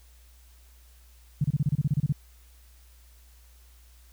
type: tone bursts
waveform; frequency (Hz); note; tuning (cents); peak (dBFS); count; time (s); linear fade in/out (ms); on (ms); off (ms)
sine; 144.4; D3; -29; -20; 12; 1.41-2.125; 5; 33; 29
effects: added 60 Hz sine -52 dBFS peak until 4.12 s + white hiss -61 dBFS RMS until 4.12 s